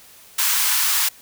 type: high-pass noise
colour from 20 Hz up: white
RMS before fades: -19 dBFS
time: 0.38-1.09 s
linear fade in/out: 10 ms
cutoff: 870 Hz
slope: 48 dB/octave
effects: white hiss -47 dBFS RMS until 1.21 s